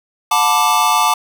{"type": "chord", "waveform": "square", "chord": "B minor seventh", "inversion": "second", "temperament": "equal with one note detuned", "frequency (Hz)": [726.4, 880, 987.8, 1174.7], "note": ["F#5", "A5", "B5", "D6"], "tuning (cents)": [-32, 0, 0, 0], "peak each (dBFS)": [-21, -16, -22, -16], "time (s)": [0.31, 1.14], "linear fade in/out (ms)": 5, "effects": []}